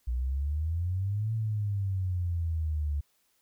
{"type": "exponential two-way sweep", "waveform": "sine", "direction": "up then down", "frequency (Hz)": [58.9, 112.5, 71.5], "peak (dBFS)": -27, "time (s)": [0.07, 3.01], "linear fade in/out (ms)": 10, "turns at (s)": 1.33, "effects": ["white hiss -71 dBFS RMS until 3.41 s"]}